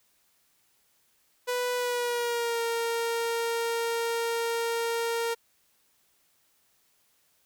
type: tone with pitch glide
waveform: sawtooth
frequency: 493.9 to 463.5 Hz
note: B4 to A#4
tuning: 0 to -10 cents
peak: -23 dBFS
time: 1.47-5.35 s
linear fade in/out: 20 ms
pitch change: -110 cents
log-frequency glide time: 1.76-2.61 s
effects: white hiss -68 dBFS RMS until 7.45 s